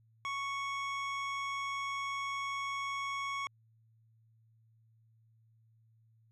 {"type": "tone", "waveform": "25% pulse", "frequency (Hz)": 1108.7, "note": "C#6", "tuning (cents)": 0, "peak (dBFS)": -31, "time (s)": [0.25, 3.47], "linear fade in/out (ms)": 0, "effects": ["added 112 Hz sine -64 dBFS peak until 6.31 s", "low-pass 5000 Hz 12 dB/octave"]}